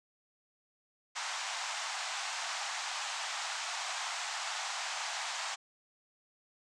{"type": "band-pass noise", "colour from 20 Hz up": "pink", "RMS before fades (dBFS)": -38, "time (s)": [1.15, 5.56], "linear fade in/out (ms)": 20, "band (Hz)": [710, 8000], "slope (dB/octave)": 48, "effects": []}